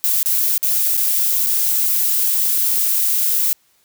violet noise with dropouts, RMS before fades -17 dBFS, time 0.04-3.53 s, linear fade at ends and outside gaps 0 ms, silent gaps 0.23-0.259 / 0.579-0.629 / 0.969-0.976 / 1.463-1.469 s, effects white hiss -59 dBFS RMS until 3.84 s

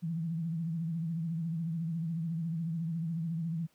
sine tone with vibrato, 164.81 Hz, E3, in tune, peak -31 dBFS, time 0.02-3.67 s, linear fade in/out 20 ms, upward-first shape triangle, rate 14 Hz, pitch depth 94 cents each way, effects pink hiss -70 dBFS RMS until 3.74 s + high-pass 80 Hz 12 dB/octave

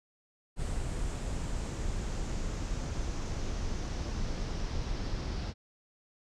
brown noise with low-pass filter sweep, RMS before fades -34 dBFS, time 0.56-5.54 s, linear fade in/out 50 ms, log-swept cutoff 8300 to 5100 Hz, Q 3.1, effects none

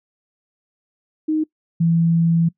sine tone pair in turn, 311.1 / 166.62 Hz, D#4 / E3, 0 / +19 cents, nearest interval major seventh, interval 1081 cents, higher first, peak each -16 / -13 dBFS, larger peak second, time 1.28-1.44 / 1.8-2.49 s, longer second, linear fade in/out 10 ms, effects noise-tail reverb RT60 0.1 s tail -22 dB re dry

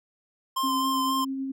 square tone with vibrato, 1046.5 Hz, C6, in tune, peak -25 dBFS, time 0.56-1.25 s, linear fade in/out 10 ms, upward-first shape sine, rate 3.8 Hz, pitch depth 21 cents each way
sine tone with tremolo, 268.3 Hz, C4, 44 cents sharp, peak -27 dBFS, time 0.63-1.52 s, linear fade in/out 10 ms, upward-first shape sine, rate 9.2 Hz, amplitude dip 25%
effects none

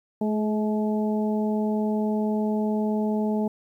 harmonic tone with a mistuned harmonic, 214.1 Hz, A3, 47 cents flat, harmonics 1 / 2 / 3 / 4, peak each -23 / -29 / -33 / -35 dBFS, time 0.21-3.48 s, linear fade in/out 5 ms, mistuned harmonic 2, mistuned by -18 cents, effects 10-bit

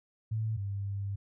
sine tone pair in turn, 110 / 99.49 Hz, A2 / G2, 0 / +26 cents, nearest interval major second, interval 174 cents, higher first, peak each -29 / -32 dBFS, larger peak first, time 0.31-0.57 / 0.57-1.16 s, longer second, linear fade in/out 10 ms, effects none

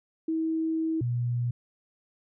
sine tone pair in turn, 321.8 / 120.89 Hz, E4 / B2, -42 / -37 cents, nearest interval octave + perfect fourth, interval 1695 cents, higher first, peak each -25 dBFS, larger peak neither, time 0.28-1.01 / 1.01-1.51 s, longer first, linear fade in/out 5 ms, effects none

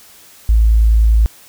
sine tone, 55.1 Hz, A1, 3 cents sharp, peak -7 dBFS, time 0.49-1.26 s, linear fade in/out 0 ms, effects white hiss -43 dBFS RMS until 1.48 s

